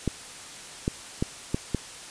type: clicks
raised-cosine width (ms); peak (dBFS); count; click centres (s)
3; -11; 5; 0.077 / 0.879 / 1.225 / 1.545 / 1.747
effects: white hiss -42 dBFS RMS until 2.1 s + resampled to 22050 Hz